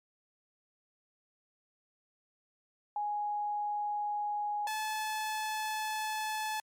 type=tone pair in turn; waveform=sine / sawtooth; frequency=830.6 / 864 Hz; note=G#5 / A5; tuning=0 / -32 cents; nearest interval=minor second; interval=68 cents; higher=second; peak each=-31 / -29 dBFS; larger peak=second; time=2.96-4.67 / 4.67-6.6 s; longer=second; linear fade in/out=2 ms; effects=MP3 64 kbps